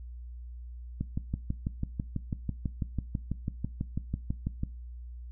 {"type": "click train", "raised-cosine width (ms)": 5, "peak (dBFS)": -18, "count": 23, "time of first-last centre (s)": [1.01, 4.634], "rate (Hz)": 6.07, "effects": ["noise-tail reverb RT60 0.3 s tail -20 dB re dry", "added 60 Hz sine -40 dBFS peak until 5.31 s"]}